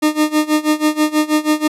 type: tone with tremolo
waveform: 40% pulse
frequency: 305.2 Hz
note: D#4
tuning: 33 cents flat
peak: -9 dBFS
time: 0.02-1.68 s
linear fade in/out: 10 ms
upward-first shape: sine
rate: 6.2 Hz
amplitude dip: 90%
effects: resampled to 32000 Hz